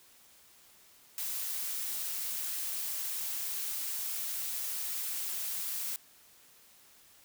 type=noise; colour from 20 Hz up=blue; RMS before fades=-36 dBFS; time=1.18-5.96 s; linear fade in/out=0 ms; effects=white hiss -60 dBFS RMS until 7.24 s